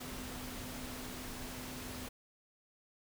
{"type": "tone in noise", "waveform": "sine", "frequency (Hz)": 252.3, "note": "B3", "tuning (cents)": 37, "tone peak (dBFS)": -48, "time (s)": [0, 2.09], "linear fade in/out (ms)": 10, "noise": "pink", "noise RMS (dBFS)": -45, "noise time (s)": [0, 2.09], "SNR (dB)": -6, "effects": []}